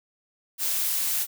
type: noise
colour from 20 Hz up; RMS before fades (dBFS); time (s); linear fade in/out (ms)
blue; -26; 0.58-1.27; 50
effects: none